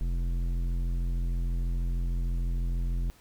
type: tone with tanh clipping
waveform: triangle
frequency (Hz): 43.17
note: F1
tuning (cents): -19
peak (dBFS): -28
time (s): 0.01-3.1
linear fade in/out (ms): 0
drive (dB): 16
effects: pink hiss -59 dBFS RMS until 3.2 s